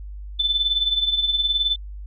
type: tone with tremolo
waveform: sine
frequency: 3520 Hz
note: A7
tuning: in tune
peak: -15 dBFS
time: 0.39-1.76 s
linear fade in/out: 10 ms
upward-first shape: triangle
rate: 19 Hz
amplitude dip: 75%
effects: added 50 Hz sine -32 dBFS peak until 2.06 s